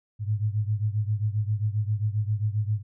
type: beating tone pair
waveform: sine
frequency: 103.83 / 111.33 Hz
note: G#2 / A2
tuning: 0 / +21 cents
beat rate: 7.5 Hz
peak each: -25 / -28 dBFS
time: 0.19-2.83 s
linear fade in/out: 50 ms
effects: none